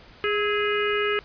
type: harmonic tone with a mistuned harmonic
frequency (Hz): 413.9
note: G#4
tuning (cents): -6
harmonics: 1 / 3 / 4 / 5 / 6 / 7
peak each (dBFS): -24 / -29 / -30 / -31 / -32 / -32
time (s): 0.24-1.19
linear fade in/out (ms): 0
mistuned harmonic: 3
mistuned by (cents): +62
effects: pink hiss -49 dBFS RMS until 1.24 s + resampled to 11025 Hz